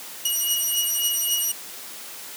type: beating tone pair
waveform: 10% pulse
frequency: 2900 / 2903.7 Hz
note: F#7 / F#7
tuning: -35 / -33 cents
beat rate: 3.7 Hz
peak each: -16 dBFS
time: 0.25-1.52 s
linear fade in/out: 5 ms
effects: white hiss -38 dBFS RMS until 2.36 s + high-pass 200 Hz 12 dB/octave